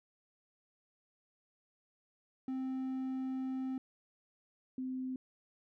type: tone pair in turn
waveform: triangle / sine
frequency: 261.6 / 258.3 Hz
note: C4 / C4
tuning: 0 / -22 cents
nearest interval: unison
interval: 22 cents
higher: first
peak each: -33 / -36 dBFS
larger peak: first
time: 2.48-3.78 / 4.78-5.16 s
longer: first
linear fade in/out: 2 ms
effects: none